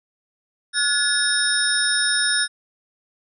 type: tone cluster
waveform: sine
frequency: 1447 / 1701 / 3735 / 5330 / 9560 Hz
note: F#6 / G#6 / A#7 / E8 / D9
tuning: -39 / +41 / +3 / +18 / +30 cents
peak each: -24 dBFS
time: 0.73-2.48 s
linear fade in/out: 50 ms
effects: none